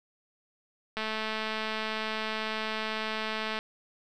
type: click train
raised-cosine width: 0.3 ms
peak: -17 dBFS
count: 572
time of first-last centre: 0.97-3.589 s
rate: 218 Hz
effects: none